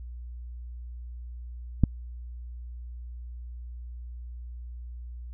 click, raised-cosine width 5 ms, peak -6 dBFS, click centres 1.837 s, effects added 60 Hz sine -37 dBFS peak until 5.33 s

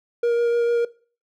triangle tone with vibrato, 471.8 Hz, A#4, 21 cents sharp, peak -15 dBFS, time 0.23-0.85 s, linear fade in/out 5 ms, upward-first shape sine, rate 6.7 Hz, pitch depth 9 cents each way, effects noise-tail reverb RT60 0.4 s tail -20 dB re dry

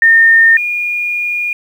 sine tone pair in turn, 1821 / 2431 Hz, A#6 / D#7, -41 / -41 cents, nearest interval perfect fourth, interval 500 cents, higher second, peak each -4 / -14 dBFS, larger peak first, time 0.02-0.57 / 0.57-1.53 s, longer second, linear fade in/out 2 ms, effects 7-bit

